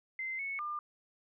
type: tone with pitch steps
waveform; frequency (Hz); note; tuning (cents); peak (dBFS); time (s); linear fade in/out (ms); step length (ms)
sine; 2073 / 2206 / 1200; C7 / C#7 / D6; -17 / -9 / +37; -35; 0.19-0.79; 2; 200
effects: none